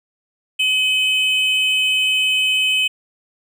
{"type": "tone pair together", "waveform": "triangle", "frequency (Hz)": [2551, 3034], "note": ["D#7", "F#7"], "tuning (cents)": [43, 43], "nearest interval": "minor third", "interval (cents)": 300, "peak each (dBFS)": -16, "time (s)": [0.59, 2.88], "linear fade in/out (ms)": 10, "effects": []}